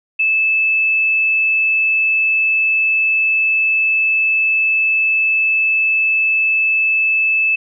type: tone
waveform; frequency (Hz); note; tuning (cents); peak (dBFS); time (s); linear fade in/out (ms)
sine; 2620; E7; -11; -12; 0.19-7.56; 10
effects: none